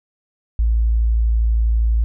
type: tone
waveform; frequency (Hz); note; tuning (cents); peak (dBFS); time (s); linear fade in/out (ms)
sine; 56.2; A1; +37; -13; 0.59-2.04; 0
effects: none